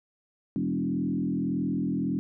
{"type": "tone with frequency modulation", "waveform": "sine", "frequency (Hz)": 233.1, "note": "A#3", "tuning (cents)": 0, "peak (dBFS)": -25, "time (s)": [0.56, 2.19], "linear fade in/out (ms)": 0, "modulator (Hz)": 41.7, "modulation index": 1.8, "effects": []}